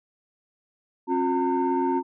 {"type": "tone cluster", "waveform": "sine", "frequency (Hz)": [268.3, 356.5, 910], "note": ["C4", "F4", "A#5"], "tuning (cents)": [44, 36, -42], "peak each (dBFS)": -24, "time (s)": [1.07, 2.03], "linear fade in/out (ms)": 50, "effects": ["tanh soft clip ceiling -16 dBFS"]}